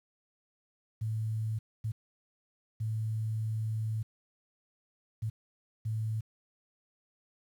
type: tone bursts at uneven times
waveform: sine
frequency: 110 Hz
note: A2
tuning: in tune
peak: -30 dBFS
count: 5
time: 1.01-1.59 / 1.84-1.92 / 2.8-4.03 / 5.22-5.3 / 5.85-6.21 s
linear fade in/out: 10 ms
effects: 10-bit